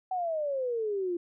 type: exponential sweep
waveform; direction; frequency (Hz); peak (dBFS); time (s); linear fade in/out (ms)
sine; down; 759 to 340; -28; 0.11-1.17; 5
effects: none